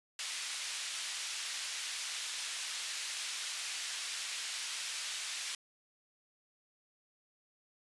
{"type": "band-pass noise", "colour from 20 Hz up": "pink", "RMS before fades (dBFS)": -40, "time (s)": [0.19, 5.55], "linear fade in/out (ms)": 2, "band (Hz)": [2500, 8700], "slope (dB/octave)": 12, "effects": ["resampled to 24000 Hz"]}